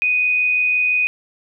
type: tone with amplitude modulation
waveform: sine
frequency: 2489 Hz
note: D#7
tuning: in tune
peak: -13 dBFS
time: 0.02-1.07 s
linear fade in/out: 0 ms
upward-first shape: sine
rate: 85.9 Hz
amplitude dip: 30%
effects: none